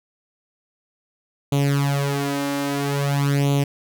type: tone with flanger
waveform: sawtooth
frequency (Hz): 141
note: C#3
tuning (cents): +30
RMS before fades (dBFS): -21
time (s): 1.52-3.64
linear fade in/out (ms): 5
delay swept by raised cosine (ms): 0.29 to 3.39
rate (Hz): 0.5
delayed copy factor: +0.8
effects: none